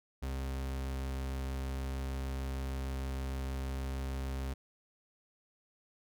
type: tone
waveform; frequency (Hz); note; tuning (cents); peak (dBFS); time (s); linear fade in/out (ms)
40% pulse; 66.5; C2; +29; -34; 0.22-4.54; 10
effects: none